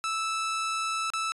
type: tone with dropouts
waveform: sawtooth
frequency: 1315 Hz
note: E6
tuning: 5 cents flat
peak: -24 dBFS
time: 0.04-1.32 s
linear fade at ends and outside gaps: 0 ms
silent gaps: 1.102-1.136 s
effects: resampled to 24000 Hz